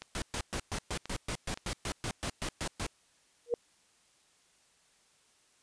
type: click train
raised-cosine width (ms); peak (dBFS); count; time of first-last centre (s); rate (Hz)
0.2; -24; 5; 0.02-2.093; 1.93
type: noise bursts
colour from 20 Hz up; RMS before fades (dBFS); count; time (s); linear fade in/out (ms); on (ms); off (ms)
pink; -35; 15; 0.15-2.865; 0; 69; 120
type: tone with exponential growth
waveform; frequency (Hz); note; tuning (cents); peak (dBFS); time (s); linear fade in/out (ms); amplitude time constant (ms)
sine; 476.1; A#4; +37; -22; 3.46-3.54; 1; 16
effects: white hiss -67 dBFS RMS until 5.62 s + resampled to 22050 Hz